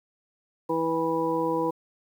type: harmonic tone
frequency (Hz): 163.4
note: E3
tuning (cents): -15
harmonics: 1 / 2 / 3 / 5 / 6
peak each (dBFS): -37 / -28 / -27 / -36 / -29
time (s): 0.69-1.71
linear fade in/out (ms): 10
effects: 9-bit